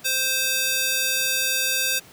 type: tone with high-pass filter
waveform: square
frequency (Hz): 522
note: C5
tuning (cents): -4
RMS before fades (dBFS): -23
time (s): 0.04-2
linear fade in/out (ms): 20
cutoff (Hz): 2600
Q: 0.65
effects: pink hiss -48 dBFS RMS until 2.12 s + high-pass 100 Hz 12 dB/octave